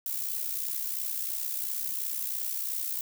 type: noise with amplitude modulation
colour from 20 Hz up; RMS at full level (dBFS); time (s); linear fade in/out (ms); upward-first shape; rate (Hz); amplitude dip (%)
violet; -30; 0.06-3.01; 2; sine; 62.9; 60
effects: none